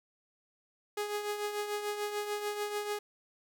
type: tone with tremolo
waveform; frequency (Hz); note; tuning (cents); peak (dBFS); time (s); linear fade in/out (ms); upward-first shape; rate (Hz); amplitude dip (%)
sawtooth; 415.3; G#4; 0; -27; 0.97-2.99; 5; triangle; 6.8; 60
effects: none